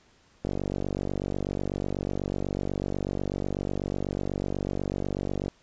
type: click train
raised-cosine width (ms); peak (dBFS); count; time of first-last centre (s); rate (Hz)
2; -16; 243; 0.45-5.481; 48.1
effects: pink hiss -61 dBFS RMS until 5.62 s + resampled to 16000 Hz